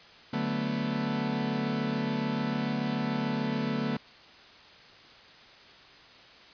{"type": "chord", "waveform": "40% pulse", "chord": "B minor seventh", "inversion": "first", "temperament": "equal", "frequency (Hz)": [146.83, 185, 220, 246.9], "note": ["D3", "F#3", "A3", "B3"], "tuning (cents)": [0, 0, 0, 0], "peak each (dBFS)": [-34, -37, -31, -32], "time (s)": [0.33, 3.97], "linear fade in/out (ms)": 5, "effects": ["white hiss -52 dBFS RMS until 6.53 s", "resampled to 11025 Hz"]}